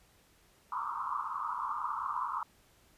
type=band-pass noise; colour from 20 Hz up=pink; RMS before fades=-36 dBFS; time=0.72-2.43 s; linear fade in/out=2 ms; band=930 to 1300 Hz; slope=96 dB/octave; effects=pink hiss -65 dBFS RMS until 2.97 s + resampled to 32000 Hz